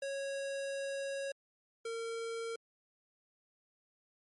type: tone pair in turn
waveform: square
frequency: 551 / 457.9 Hz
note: C#5 / A#4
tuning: -11 / -31 cents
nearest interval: minor third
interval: 320 cents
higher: first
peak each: -37 / -38 dBFS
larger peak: first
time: 0.02-1.32 / 1.85-2.56 s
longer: first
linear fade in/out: 5 ms
effects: MP3 48 kbps